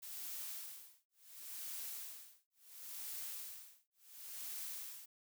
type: noise with tremolo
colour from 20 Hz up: blue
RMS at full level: -45 dBFS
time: 0.02-5.06 s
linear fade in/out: 10 ms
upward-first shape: sine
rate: 0.71 Hz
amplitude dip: 100%
effects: none